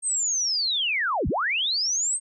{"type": "linear two-way sweep", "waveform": "sine", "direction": "down then up", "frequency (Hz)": [8550, 37, 8550], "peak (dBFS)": -22, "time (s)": [0.02, 2.2], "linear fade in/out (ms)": 50, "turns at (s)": 1.28, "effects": []}